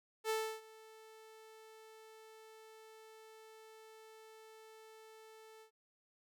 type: tone with ADSR envelope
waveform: sawtooth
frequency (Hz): 440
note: A4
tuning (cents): 0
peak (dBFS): -29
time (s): 0.24-5.71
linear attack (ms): 57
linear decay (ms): 310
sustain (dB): -23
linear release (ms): 95
effects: none